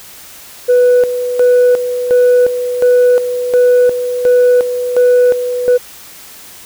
sine tone with tremolo, 493.9 Hz, B4, in tune, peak -3 dBFS, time 0.68-5.78 s, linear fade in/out 20 ms, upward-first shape square, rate 1.4 Hz, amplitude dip 70%, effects tanh soft clip ceiling -4 dBFS + white hiss -35 dBFS RMS until 6.65 s

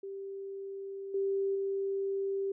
sine tone with level steps, 392 Hz, G4, in tune, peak -38 / -28 / -30 dBFS, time 0.03-2.52 s, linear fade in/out 5 ms, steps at 1.14 / 1.55 s, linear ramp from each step 5 ms, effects none

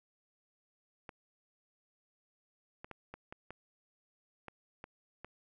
clicks, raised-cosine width 0.5 ms, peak -30 dBFS, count 9, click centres 1.092 / 2.845 / 2.913 / 3.14 / 3.325 / 3.506 / 4.483 / 4.841 / 5.246 s, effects none

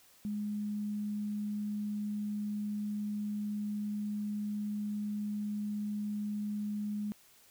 sine tone, 208.2 Hz, G#3, 5 cents sharp, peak -33 dBFS, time 0.25-7.12 s, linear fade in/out 0 ms, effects white hiss -62 dBFS RMS until 7.5 s

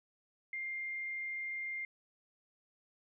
sine tone, 2109 Hz, C7, 13 cents sharp, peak -37 dBFS, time 0.53-1.85 s, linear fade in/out 2 ms, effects none

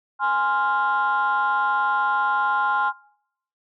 sine chord, F minor, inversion first, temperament equal, 830.6 / 1046.5 / 1396.9 Hz, Ab5 / C6 / F6, 0 / 0 / 0 cents, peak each -22 dBFS, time 0.19-2.93 s, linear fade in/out 50 ms, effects noise-tail reverb RT60 0.7 s tail -23 dB re dry + tanh soft clip ceiling -13 dBFS

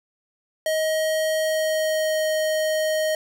square tone with pitch glide, 630 to 624.6 Hz, D#5 to D#5, +21 to +7 cents, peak -21 dBFS, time 0.66-3.15 s, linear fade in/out 2 ms, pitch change -14 cents, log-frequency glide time 1.42-2.29 s, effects none

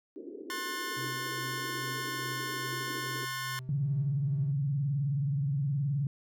pink band-pass noise, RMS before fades -44 dBFS, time 0.16-3.25 s, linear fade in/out 0 ms, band 280 to 440 Hz, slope 48 dB/octave
sawtooth chord, F# diminished, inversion second, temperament just, 1065.6 / 1480 / 1776 Hz, C6 / F#6 / A6, +31 / 0 / +16 cents, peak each -34 / -37 / -36 dBFS, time 0.5-3.59 s, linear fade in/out 0 ms
triangle tone with tremolo, 128.5 Hz, C3, 31 cents flat, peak -37 dBFS, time 0.96-4.53 s, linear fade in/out 20 ms, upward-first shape sine, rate 2.4 Hz, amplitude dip 50%
sine tone with vibrato, 140.3 Hz, C#3, 21 cents sharp, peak -27 dBFS, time 3.69-6.07 s, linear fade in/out 2 ms, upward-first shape triangle, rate 19 Hz, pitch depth 170 cents each way
effects none

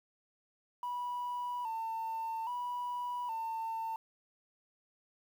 sine tone with vibrato, 938 Hz, A#5, 11 cents sharp, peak -33 dBFS, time 0.83-3.96 s, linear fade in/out 2 ms, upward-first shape square, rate 0.61 Hz, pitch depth 73 cents each way, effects tanh soft clip ceiling -33 dBFS + 10-bit

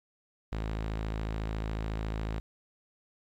sawtooth tone, 54 Hz, A1, 32 cents flat, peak -28 dBFS, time 0.52-2.4 s, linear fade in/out 5 ms, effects low-pass 4000 Hz 12 dB/octave + 11-bit

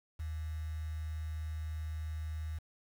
sine tone with quantisation, 78.4 Hz, D#2, 14 cents sharp, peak -36 dBFS, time 0.19-2.59 s, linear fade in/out 10 ms, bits 9, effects none

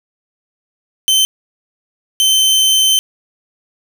sawtooth tone bursts at uneven times, 3085 Hz, G7, 28 cents flat, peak -6 dBFS, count 2, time 1.08-1.25 / 2.2-2.99 s, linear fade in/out 0 ms, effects none

